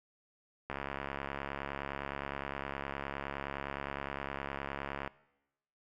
click train, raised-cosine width 0.5 ms, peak -22 dBFS, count 306, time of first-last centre 0.7-5.076 s, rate 69.7 Hz, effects noise-tail reverb RT60 0.9 s tail -20 dB re dry

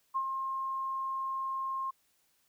sine tone with ADSR envelope, 1066 Hz, C6, 32 cents sharp, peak -27 dBFS, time 0.14-1.91 s, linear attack 24 ms, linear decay 66 ms, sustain -5 dB, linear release 12 ms, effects white hiss -72 dBFS RMS until 2.48 s

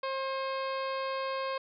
harmonic tone with a mistuned harmonic, 534 Hz, C5, 35 cents sharp, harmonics 1 / 2 / 3 / 4 / 5 / 6 / 7 / 8 / 9, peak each -34 / -35 / -44 / -47 / -45 / -49 / -51 / -49 / -52 dBFS, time 0.03-1.58 s, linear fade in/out 5 ms, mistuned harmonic 5, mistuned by -68 cents, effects none

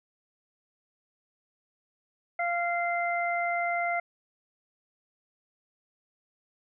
harmonic tone, 693 Hz, F5, 14 cents flat, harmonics 1 / 2 / 3, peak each -28 / -35 / -31 dBFS, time 2.39-4 s, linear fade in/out 5 ms, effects none

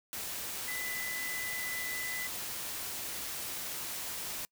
sine tone in noise, 2000 Hz, B6, 21 cents sharp, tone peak -37 dBFS, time 0.68-2.27 s, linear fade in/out 0 ms, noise white, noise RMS -39 dBFS, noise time 0.13-4.45 s, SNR -1 dB, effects noise-tail reverb RT60 0.1 s tail -26 dB re dry

